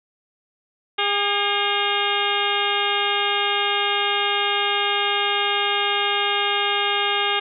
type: harmonic tone with a mistuned harmonic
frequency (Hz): 406.1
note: G#4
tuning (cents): -39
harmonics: 1 / 2 / 3 / 4 / 5 / 6 / 7 / 8 / 9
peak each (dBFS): -28 / -26 / -27 / -28 / -28 / -31 / -26 / -28 / -29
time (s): 0.98-7.4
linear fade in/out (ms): 10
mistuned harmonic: 5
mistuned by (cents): +81
effects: none